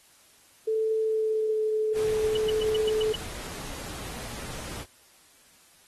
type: tone with pitch glide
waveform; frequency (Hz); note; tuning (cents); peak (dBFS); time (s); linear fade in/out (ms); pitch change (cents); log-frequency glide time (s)
sine; 440 to 432.9; A4 to A4; 0 to -28; -23; 0.67-3.13; 10; -28; 0.99-1.61
type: noise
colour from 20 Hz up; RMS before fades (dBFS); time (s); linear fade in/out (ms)
pink; -39; 1.93-4.86; 50
type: clicks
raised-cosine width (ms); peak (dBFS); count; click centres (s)
1; -27; 2; 2.172 / 2.196
type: tone bursts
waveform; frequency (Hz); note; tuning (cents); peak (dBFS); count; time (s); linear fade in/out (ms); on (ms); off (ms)
sine; 2962; F#7; +1; -28; 7; 2.35-3.157; 5; 21; 110
effects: white hiss -58 dBFS RMS until 5.87 s + AAC 32 kbps